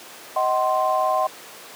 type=chord; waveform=sine; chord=C diminished; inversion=first; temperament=just; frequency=627.9 / 753.5 / 1046.5 Hz; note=Eb5 / Gb5 / C6; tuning=+16 / +31 / 0 cents; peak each=-22 dBFS; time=0.36-1.27 s; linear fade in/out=5 ms; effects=pink hiss -40 dBFS RMS until 1.75 s + high-pass 400 Hz 12 dB/octave